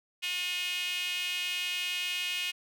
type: tone with high-pass filter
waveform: sawtooth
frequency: 359.3 Hz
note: F4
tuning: 49 cents sharp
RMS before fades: -33 dBFS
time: 0.22-2.52 s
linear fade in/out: 20 ms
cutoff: 2700 Hz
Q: 5.5
effects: none